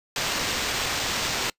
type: noise with sample-and-hold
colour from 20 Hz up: white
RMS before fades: -27 dBFS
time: 0.16-1.5 s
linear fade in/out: 2 ms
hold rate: 11025 Hz
effects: noise-tail reverb RT60 0.1 s tail -24 dB re dry + resampled to 32000 Hz